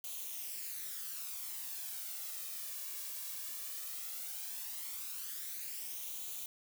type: noise with flanger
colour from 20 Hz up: blue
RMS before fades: -43 dBFS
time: 0.04-6.46 s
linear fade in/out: 2 ms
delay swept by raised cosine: 0.29 to 1.79 ms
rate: 0.16 Hz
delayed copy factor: +0.55
effects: none